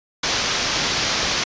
white low-pass noise, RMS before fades -22 dBFS, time 0.23-1.44 s, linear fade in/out 5 ms, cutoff 6200 Hz, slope 48 dB/octave, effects resampled to 16000 Hz

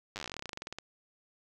slowing click train, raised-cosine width 0.2 ms, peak -22 dBFS, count 24, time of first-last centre 0.16-0.786 s, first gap 9 ms, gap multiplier 1.09, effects none

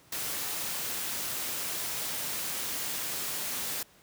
white noise, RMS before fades -34 dBFS, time 0.12-3.83 s, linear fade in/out 5 ms, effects pink hiss -59 dBFS RMS until 4.02 s + high-pass 80 Hz 12 dB/octave

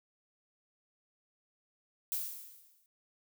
violet noise with exponential decay, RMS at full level -33 dBFS, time 2.12-2.86 s, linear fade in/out 0 ms, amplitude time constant 160 ms, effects none

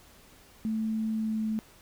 sine tone with pitch glide, 220 to 218.2 Hz, A3 to A3, 0 to -14 cents, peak -27 dBFS, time 0.65-1.59 s, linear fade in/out 0 ms, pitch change -14 cents, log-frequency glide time 1.12-1.46 s, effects pink hiss -56 dBFS RMS until 1.81 s

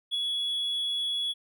triangle tone with ADSR envelope, 3374 Hz, G#7, 27 cents sharp, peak -21 dBFS, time 0.11-1.34 s, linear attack 36 ms, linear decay 3 ms, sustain -4 dB, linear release 33 ms, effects tanh soft clip ceiling -21 dBFS

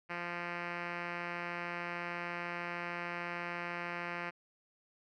5% pulse tone with low-pass filter, 173.6 Hz, F3, 10 cents flat, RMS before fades -40 dBFS, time 0.09-4.31 s, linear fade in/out 20 ms, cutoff 2500 Hz, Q 2, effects none

